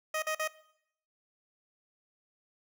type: tone bursts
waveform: 15% pulse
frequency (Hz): 625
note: D#5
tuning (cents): +8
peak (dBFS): -24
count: 3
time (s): 0.14-0.477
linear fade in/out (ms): 5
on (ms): 83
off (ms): 44
effects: noise-tail reverb RT60 0.7 s tail -18 dB re dry